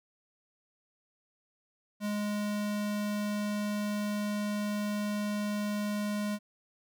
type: tone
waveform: square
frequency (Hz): 207.7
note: G#3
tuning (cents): 0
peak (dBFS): -31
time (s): 2-6.39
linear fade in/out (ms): 50
effects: none